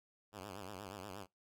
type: tone with vibrato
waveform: 5% pulse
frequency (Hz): 98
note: G2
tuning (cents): 0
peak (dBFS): -35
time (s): 0.32-1.27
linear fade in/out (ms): 50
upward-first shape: triangle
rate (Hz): 8.4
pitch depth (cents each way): 170
effects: noise-tail reverb RT60 0.2 s tail -26 dB re dry